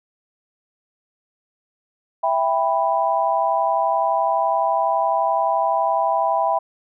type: chord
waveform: sine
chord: E minor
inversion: none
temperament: just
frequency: 659.3 / 791.1 / 988.9 Hz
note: E5 / G5 / B5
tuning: 0 / +16 / +2 cents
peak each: -21 dBFS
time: 2.23-6.59 s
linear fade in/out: 10 ms
effects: none